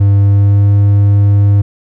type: tone with pitch glide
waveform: triangle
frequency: 100 to 101.16 Hz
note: G2 to G#2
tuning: +35 to -45 cents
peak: -3 dBFS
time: 0-1.62 s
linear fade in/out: 10 ms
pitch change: +20 cents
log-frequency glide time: 0.19-0.71 s
effects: none